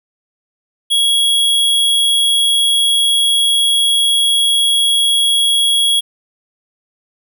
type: tone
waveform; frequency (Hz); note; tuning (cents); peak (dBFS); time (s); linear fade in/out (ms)
square; 3322; G#7; 0; -11; 0.9-6.01; 20
effects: none